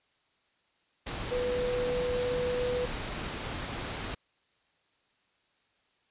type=tone in noise; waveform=sine; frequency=494.3 Hz; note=B4; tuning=1 cent sharp; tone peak=-28 dBFS; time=1.31-2.86 s; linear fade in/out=10 ms; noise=pink; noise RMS=-36 dBFS; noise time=1.06-4.15 s; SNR=+5 dB; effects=white hiss -71 dBFS RMS until 6.1 s + resampled to 8000 Hz